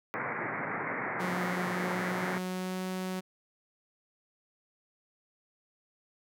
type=band-pass noise; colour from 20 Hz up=white; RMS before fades=-35 dBFS; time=0.14-2.38 s; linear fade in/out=0 ms; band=110 to 2200 Hz; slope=96 dB/octave
type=tone with pitch glide; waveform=sawtooth; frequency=180.4 to 185.79 Hz; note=F#3 to F#3; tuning=-44 to +7 cents; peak=-29 dBFS; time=1.19-3.21 s; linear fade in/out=20 ms; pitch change=+51 cents; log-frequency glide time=1.73-2.85 s
effects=none